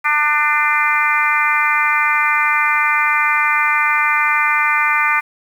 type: harmonic tone with a mistuned harmonic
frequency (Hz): 298.9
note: D4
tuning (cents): +31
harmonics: 3 / 4 / 5 / 6 / 7 / 8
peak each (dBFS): -22 / -18 / -21 / -22 / -18 / -20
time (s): 0.04-5.21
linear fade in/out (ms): 20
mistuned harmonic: 7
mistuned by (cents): -19
effects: 7-bit